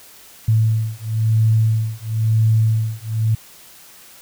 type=beating tone pair; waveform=sine; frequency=110.3 / 111.29 Hz; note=A2 / A2; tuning=+5 / +20 cents; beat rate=0.99 Hz; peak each=-17 dBFS; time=0.48-3.35 s; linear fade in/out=5 ms; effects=white hiss -44 dBFS RMS until 4.21 s